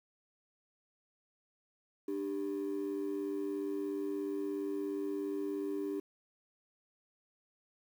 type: ring-modulated tone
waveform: triangle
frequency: 346.2 Hz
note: F4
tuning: 15 cents flat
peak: -28 dBFS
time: 2.08-6 s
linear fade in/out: 5 ms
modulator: 48.5 Hz
effects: tanh soft clip ceiling -28 dBFS + 10-bit